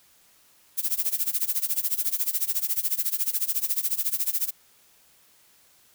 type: noise with tremolo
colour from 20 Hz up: violet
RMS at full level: -23 dBFS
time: 0.77-4.51 s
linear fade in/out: 20 ms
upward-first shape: sine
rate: 14 Hz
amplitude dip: 90%
effects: white hiss -59 dBFS RMS until 5.94 s